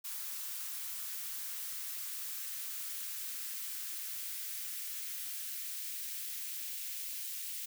blue noise with high-pass filter sweep, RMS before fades -41 dBFS, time 0.04-7.66 s, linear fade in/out 10 ms, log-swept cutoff 1000 to 2300 Hz, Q 1.2, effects none

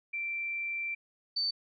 sine tone pair in turn, 2349 / 4551 Hz, D7 / C#8, 0 / +45 cents, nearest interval major seventh, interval 1145 cents, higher second, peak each -32 / -28 dBFS, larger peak second, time 0.13-0.95 / 1.36-1.51 s, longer first, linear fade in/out 10 ms, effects none

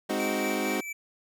25% pulse chord, Ab dominant seventh, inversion none, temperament equal, 207.7 / 261.6 / 311.1 / 370 Hz, Ab3 / C4 / Eb4 / Gb4, 0 / 0 / 0 / 0 cents, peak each -29 dBFS, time 0.09-0.81 s, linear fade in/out 10 ms
square tone with tremolo, 2317 Hz, D7, 24 cents flat, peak -33 dBFS, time 0.19-0.93 s, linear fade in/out 10 ms, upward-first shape sine, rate 4.4 Hz, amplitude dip 50%
effects none

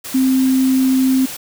sine tone in noise, 261.6 Hz, C4, in tune, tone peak -11 dBFS, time 0.14-1.26 s, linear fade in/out 10 ms, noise white, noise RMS -29 dBFS, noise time 0.04-1.37 s, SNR +15 dB, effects none

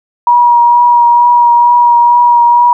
sine tone with vibrato, 957 Hz, A#5, 45 cents sharp, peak -3 dBFS, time 0.27-2.73 s, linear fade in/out 2 ms, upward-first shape triangle, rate 2.2 Hz, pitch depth 16 cents each way, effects none

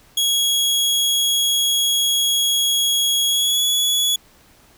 sawtooth tone with pitch glide, 3322 to 3390 Hz, G#7 to G#7, 0 to +35 cents, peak -13 dBFS, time 0.17-4.16 s, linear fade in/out 5 ms, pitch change +35 cents, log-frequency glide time 3.28-3.62 s, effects pink hiss -52 dBFS RMS until 4.77 s

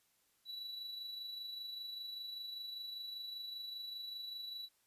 triangle tone with amplitude modulation, 3938 Hz, B7, 6 cents flat, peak -40 dBFS, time 0.45-4.69 s, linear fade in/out 50 ms, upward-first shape sine, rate 25.1 Hz, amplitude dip 40%, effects white hiss -75 dBFS RMS until 4.86 s + resampled to 32000 Hz

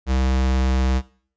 square tone, 64.9 Hz, C2, 13 cents flat, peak -18 dBFS, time 0.06-1.02 s, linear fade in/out 50 ms, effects noise-tail reverb RT60 0.5 s tail -19 dB re dry + resampled to 16000 Hz

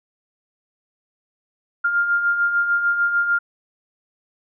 sine beating tone pair, 1396.9 / 1403.6 Hz, F6 / F6, 0 / +8 cents, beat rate 6.7 Hz, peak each -26 / -17 dBFS, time 1.84-3.39 s, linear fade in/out 10 ms, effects none

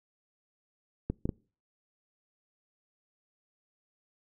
clicks, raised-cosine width 3 ms, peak -17 dBFS, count 3, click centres 1.1 / 1.255 / 1.292 s, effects noise-tail reverb RT60 0.4 s tail -26 dB re dry

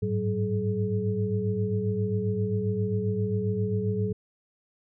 sine tone cluster, 100.3 / 107.8 / 189.3 / 425.5 Hz, G2 / A2 / F#3 / G#4, +40 / -35 / +40 / +42 cents, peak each -31 / -29 / -30 / -30 dBFS, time 0.02-4.13 s, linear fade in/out 10 ms, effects none

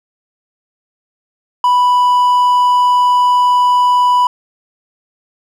triangle tone, 987.8 Hz, B5, in tune, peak -6 dBFS, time 1.64-4.27 s, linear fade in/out 2 ms, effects none

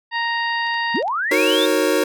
harmonic tone, 932.3 Hz, A#5, in tune, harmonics 1 / 2 / 3 / 4 / 5, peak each -23 / -22 / -30 / -33 / -33 dBFS, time 0.11-1.03 s, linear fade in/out 50 ms
clicks, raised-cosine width 0.2 ms, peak -24 dBFS, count 6, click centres 0.668 / 0.742 / 0.959 / 1.026 / 1.08 / 1.551 s
sine linear sweep, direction up, 172.1 to 3697 Hz, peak -19 dBFS, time 0.94-1.66 s, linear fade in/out 10 ms
square chord, D# minor seventh, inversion none, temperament equal with one note detuned, 311.1 / 370 / 466.2 / 548 Hz, D#4 / F#4 / A#4 / C#5, 0 / 0 / 0 / -20 cents, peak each -22 dBFS, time 1.31-2.04 s, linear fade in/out 5 ms
effects none

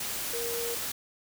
sine tone in noise, 469.3 Hz, A#4, 12 cents sharp, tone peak -33 dBFS, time 0.33-0.75 s, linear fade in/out 5 ms, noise white, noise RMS -34 dBFS, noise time 0-0.92 s, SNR -2 dB, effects none

